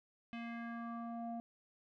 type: tone with low-pass filter sweep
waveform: square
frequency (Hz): 233.1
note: A#3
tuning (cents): 0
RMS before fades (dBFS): -44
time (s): 0.33-1.4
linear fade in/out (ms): 0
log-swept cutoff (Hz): 2700 to 620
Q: 3
effects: none